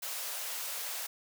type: high-pass noise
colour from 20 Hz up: white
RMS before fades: -38 dBFS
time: 0.02-1.07 s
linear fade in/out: 10 ms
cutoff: 470 Hz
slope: 48 dB/octave
effects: none